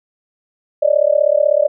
sine tone with amplitude modulation, 591 Hz, D5, 11 cents sharp, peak -6 dBFS, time 0.82-1.68 s, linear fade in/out 10 ms, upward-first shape sine, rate 36.1 Hz, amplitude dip 100%, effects none

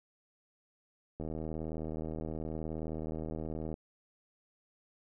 click train, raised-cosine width 2 ms, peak -26 dBFS, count 202, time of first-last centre 1.2-3.741 s, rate 79.1 Hz, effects none

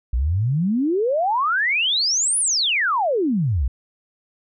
sine exponential two-way sweep, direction up then down, 55.7 to 10360 to 55.7 Hz, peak -17 dBFS, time 0.13-3.68 s, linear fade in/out 5 ms, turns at 2.39 s, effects none

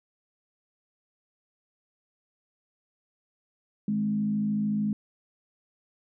sine tone with frequency modulation, 209.2 Hz, G#3, 13 cents sharp, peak -24 dBFS, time 3.88-4.93 s, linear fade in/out 2 ms, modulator 53.6 Hz, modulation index 0.5, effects none

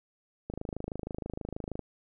click train, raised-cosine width 2 ms, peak -22 dBFS, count 35, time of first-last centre 0.5-1.793 s, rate 26.3 Hz, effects none

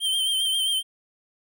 square tone with vibrato, 3136 Hz, G7, in tune, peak -22 dBFS, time 0-0.83 s, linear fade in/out 50 ms, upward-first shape triangle, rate 7.5 Hz, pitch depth 48 cents each way, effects none

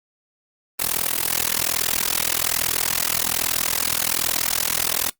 white noise with amplitude modulation, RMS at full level -18 dBFS, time 0.79-5.1 s, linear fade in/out 10 ms, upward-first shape sine, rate 41.2 Hz, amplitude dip 100%, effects noise-tail reverb RT60 0.1 s tail -17 dB re dry + Opus 32 kbps

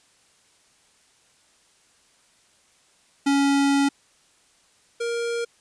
square tone pair in turn, 279.3 / 468.9 Hz, C#4 / A#4, +13 / +10 cents, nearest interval major sixth, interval 897 cents, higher second, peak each -18 / -25 dBFS, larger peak first, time 3.26-3.89 / 5-5.45 s, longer first, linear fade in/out 10 ms, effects white hiss -60 dBFS RMS until 5.6 s + resampled to 22050 Hz

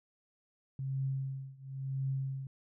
sine tone with tremolo, 134.6 Hz, C3, 49 cents sharp, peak -30 dBFS, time 0.79-2.47 s, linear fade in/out 2 ms, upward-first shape triangle, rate 0.96 Hz, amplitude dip 95%, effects none

